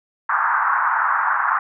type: band-pass noise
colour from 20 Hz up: pink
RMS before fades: -19 dBFS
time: 0.29-1.59 s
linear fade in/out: 5 ms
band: 910 to 1600 Hz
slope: 48 dB/octave
effects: none